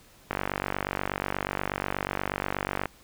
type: click train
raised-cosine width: 0.5 ms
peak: -12 dBFS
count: 124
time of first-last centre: 0.31-2.857 s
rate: 48.3 Hz
effects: pink hiss -56 dBFS RMS until 3.03 s